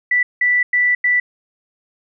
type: tone bursts at uneven times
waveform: sine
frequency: 1971 Hz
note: B6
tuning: 4 cents flat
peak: -12 dBFS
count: 4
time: 0.11-0.23 / 0.41-0.63 / 0.73-0.95 / 1.04-1.2 s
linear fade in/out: 5 ms
effects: none